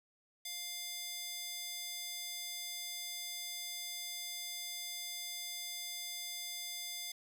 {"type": "tone with high-pass filter", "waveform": "square", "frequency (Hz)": 700, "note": "F5", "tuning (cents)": 4, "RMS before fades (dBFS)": -43, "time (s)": [0.45, 7.12], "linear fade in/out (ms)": 5, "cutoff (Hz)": 3800, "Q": 1.2, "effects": []}